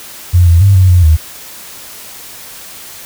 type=tone with pitch steps; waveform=sine; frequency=88.4 / 84.7 / 98.7 / 93.2 / 89.1 / 78.6 Hz; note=F2 / E2 / G2 / F#2 / F2 / D#2; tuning=+22 / +48 / +12 / +13 / +35 / +18 cents; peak=-3 dBFS; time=0.33-1.17 s; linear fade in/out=20 ms; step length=140 ms; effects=white hiss -31 dBFS RMS until 3.05 s